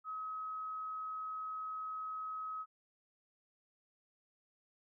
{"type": "tone", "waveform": "sine", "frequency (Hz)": 1275, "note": "D#6", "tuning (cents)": 42, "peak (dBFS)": -39, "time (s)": [0.04, 2.66], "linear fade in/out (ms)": 50, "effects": []}